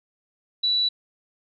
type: tone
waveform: sine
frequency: 3944 Hz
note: B7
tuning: 3 cents flat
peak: -19 dBFS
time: 0.63-0.89 s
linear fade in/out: 10 ms
effects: none